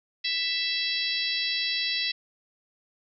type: harmonic tone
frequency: 661 Hz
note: E5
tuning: 5 cents sharp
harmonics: 3 / 4 / 5 / 6 / 7 / 8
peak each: -34 / -33 / -33 / -30 / -33 / -35 dBFS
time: 0.24-2.12 s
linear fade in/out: 10 ms
effects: none